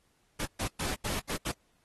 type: noise bursts at uneven times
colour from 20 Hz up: pink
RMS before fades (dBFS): -34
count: 6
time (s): 0.39-0.46 / 0.59-0.68 / 0.79-0.95 / 1.04-1.2 / 1.29-1.37 / 1.45-1.52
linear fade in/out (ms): 10
effects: pink hiss -71 dBFS RMS until 1.84 s + AAC 32 kbps